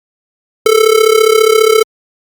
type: tone with amplitude modulation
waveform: square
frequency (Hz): 440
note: A4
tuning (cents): 0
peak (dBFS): -3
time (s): 0.66-1.83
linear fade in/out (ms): 2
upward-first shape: sine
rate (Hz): 34.8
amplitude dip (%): 80
effects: Opus 48 kbps